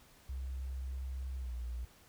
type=tone with pitch glide; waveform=sine; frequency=65.41 to 59.98 Hz; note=C2 to B1; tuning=0 to -50 cents; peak=-37 dBFS; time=0.29-1.85 s; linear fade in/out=5 ms; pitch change=-150 cents; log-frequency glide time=1.38-1.54 s; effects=pink hiss -62 dBFS RMS until 2.08 s